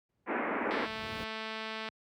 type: noise with exponential growth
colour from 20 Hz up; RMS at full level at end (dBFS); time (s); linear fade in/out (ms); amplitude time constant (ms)
brown; -35; 0.09-1.24; 2; 250
type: band-pass noise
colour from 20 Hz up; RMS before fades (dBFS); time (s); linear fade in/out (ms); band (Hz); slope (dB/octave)
pink; -33; 0.26-0.88; 50; 220 to 2300; 48
type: click train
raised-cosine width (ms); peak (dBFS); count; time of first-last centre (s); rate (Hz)
0.3; -23; 260; 0.71-1.887; 220
effects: high-pass 100 Hz 12 dB/octave